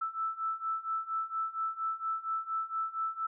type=beating tone pair; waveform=sine; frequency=1317 / 1321.3 Hz; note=E6 / E6; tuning=-2 / +4 cents; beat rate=4.3 Hz; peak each=-36 / -34 dBFS; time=0.01-3.27 s; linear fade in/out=10 ms; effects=none